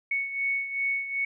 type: beating tone pair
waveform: sine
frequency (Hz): 2217 / 2219.6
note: C#7 / C#7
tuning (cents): 0 / +2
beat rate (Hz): 2.6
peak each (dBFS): -27 / -33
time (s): 0.11-1.25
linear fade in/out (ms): 5
effects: none